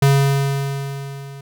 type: tone with level ramp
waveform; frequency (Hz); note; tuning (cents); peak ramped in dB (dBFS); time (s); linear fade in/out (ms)
square; 138.59; C#3; 0; -10 to -34; 0.02-1.41; 5
effects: none